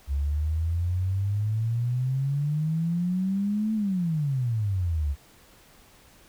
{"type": "exponential two-way sweep", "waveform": "sine", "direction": "up then down", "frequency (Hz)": [68, 221.1, 68], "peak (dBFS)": -23, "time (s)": [0.07, 5.16], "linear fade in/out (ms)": 50, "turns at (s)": 3.74, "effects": ["pink hiss -55 dBFS RMS until 6.28 s"]}